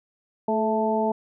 harmonic tone with a mistuned harmonic, 220 Hz, A3, in tune, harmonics 1 / 2 / 3 / 4, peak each -26 / -26 / -26 / -26 dBFS, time 0.48-1.12 s, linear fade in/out 5 ms, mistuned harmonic 2, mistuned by -33 cents, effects none

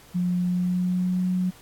sine tone with pitch glide, 178.4 to 182.89 Hz, F3 to F#3, +37 to -20 cents, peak -21 dBFS, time 0.14-1.51 s, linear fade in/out 20 ms, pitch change +43 cents, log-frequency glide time 0.39-1.24 s, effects pink hiss -51 dBFS RMS until 1.61 s + AAC 64 kbps

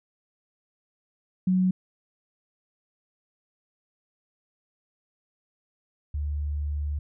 sine tone pair in turn, 185 / 73.42 Hz, F#3 / D2, 0 / 0 cents, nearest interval octave + major third, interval 1600 cents, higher first, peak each -19 / -26 dBFS, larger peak first, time 1.47-1.71 / 6.14-6.99 s, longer second, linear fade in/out 5 ms, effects none

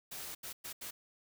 white noise bursts at uneven times, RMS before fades -44 dBFS, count 4, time 0.11-0.35 / 0.43-0.53 / 0.64-0.73 / 0.81-0.91 s, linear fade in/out 10 ms, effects none

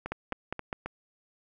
two click trains, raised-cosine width 0.5 ms, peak -20 / -17 dBFS, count 4 / 4, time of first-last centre 0.06-0.86 / 0.12-0.729 s, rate 3.75 / 4.93 Hz, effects none

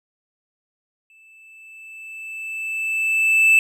triangle tone with exponential growth, 2637 Hz, E7, in tune, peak -8 dBFS, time 1.1-3.59 s, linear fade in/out 1 ms, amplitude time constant 540 ms, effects none

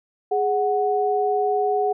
sine tone pair together, 415.3 / 740 Hz, G#4 / F#5, 0 / 0 cents, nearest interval minor seventh, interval 1000 cents, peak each -21 dBFS, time 0.31-1.93 s, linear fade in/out 10 ms, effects none

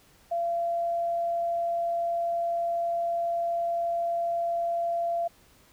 sine tone, 683 Hz, F5, 39 cents flat, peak -25 dBFS, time 0.31-5.28 s, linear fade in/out 10 ms, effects pink hiss -59 dBFS RMS until 5.72 s

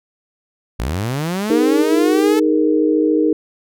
sawtooth linear sweep, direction up, 49 to 440 Hz, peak -15 dBFS, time 0.79-2.4 s, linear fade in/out 10 ms
sine chord, D# suspended fourth, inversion none, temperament equal with one note detuned, 311.1 / 412.4 / 466.2 Hz, D#4 / G#4 / A#4, 0 / -12 / 0 cents, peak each -14 / -19 / -18 dBFS, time 1.5-3.33 s, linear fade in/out 2 ms
effects none

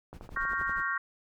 brown noise with tremolo, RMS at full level -42 dBFS, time 0.13-0.83 s, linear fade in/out 10 ms, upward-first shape sine, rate 11 Hz, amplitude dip 90%
click train, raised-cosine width 1 ms, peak -30 dBFS, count 8, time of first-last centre 0.13-0.695 s, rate 12.4 Hz
sine chord, G half-diminished seventh, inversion second, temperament equal, 1108.7 / 1396.9 / 1568 / 1864.7 Hz, Db6 / F6 / G6 / Bb6, 0 / 0 / 0 / 0 cents, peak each -34 dBFS, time 0.36-0.98 s, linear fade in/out 5 ms
effects none

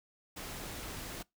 pink noise, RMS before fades -43 dBFS, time 0.36-1.23 s, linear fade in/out 10 ms, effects noise-tail reverb RT60 0.2 s tail -24 dB re dry

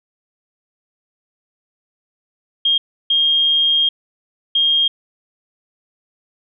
sine tone bursts at uneven times, 3229 Hz, G#7, 49 cents flat, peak -12 dBFS, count 3, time 2.65-2.78 / 3.1-3.89 / 4.55-4.88 s, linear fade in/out 5 ms, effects none

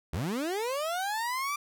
30% pulse linear sweep, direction up, 64 to 1187 Hz, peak -27 dBFS, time 0.13-1.56 s, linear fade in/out 5 ms, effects none

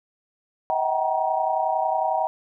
sine tone cluster, 637 / 750 / 781 / 945 Hz, D#5 / F#5 / G5 / A#5, +41 / +23 / -7 / +23 cents, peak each -26 dBFS, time 0.7-2.27 s, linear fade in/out 0 ms, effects none

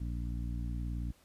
harmonic tone, 58.9 Hz, A#1, 19 cents sharp, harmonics 1 / 2 / 3 / 4 / 5, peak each -35 / -41 / -45 / -47 / -49 dBFS, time 0-1.12 s, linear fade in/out 10 ms, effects pink hiss -65 dBFS RMS until 1.24 s + resampled to 32000 Hz

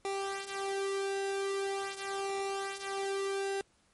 sawtooth tone with flanger, 392.7 Hz, G4, 3 cents sharp, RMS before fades -35 dBFS, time 0.05-3.61 s, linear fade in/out 0 ms, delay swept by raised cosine 1.9 to 4.2 ms, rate 0.43 Hz, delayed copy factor -0.7, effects pink hiss -69 dBFS RMS until 3.93 s + MP3 48 kbps

